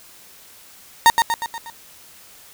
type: tone with echo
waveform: 35% pulse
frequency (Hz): 924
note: A#5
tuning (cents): -16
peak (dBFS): -6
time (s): 1.06-1.1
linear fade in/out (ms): 0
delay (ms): 120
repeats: 5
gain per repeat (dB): -5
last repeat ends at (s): 1.7
effects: white hiss -46 dBFS RMS until 2.53 s